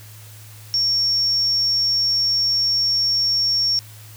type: tone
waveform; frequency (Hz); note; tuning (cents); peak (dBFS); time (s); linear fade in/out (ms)
sine; 5500; F8; -27; -16; 0.74-3.79; 0
effects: added 107 Hz sine -40 dBFS peak until 4.16 s + white hiss -45 dBFS RMS until 4.16 s